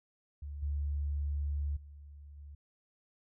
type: tone with level steps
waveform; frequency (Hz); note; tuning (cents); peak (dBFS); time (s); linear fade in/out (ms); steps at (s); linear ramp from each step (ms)
sine; 72.3; D2; -27; -39 / -31 / -48 / -46; 0.42-2.55; 5; 0.62 / 1.76 / 2.37; 10
effects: none